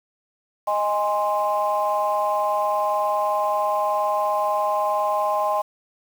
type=chord; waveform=sine; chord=Ab major; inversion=second; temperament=equal with one note detuned; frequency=622.3 / 823.4 / 1046.5 Hz; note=Eb5 / Ab5 / C6; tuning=0 / -15 / 0 cents; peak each=-23 dBFS; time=0.67-5.62 s; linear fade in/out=10 ms; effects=tanh soft clip ceiling -11 dBFS + 7-bit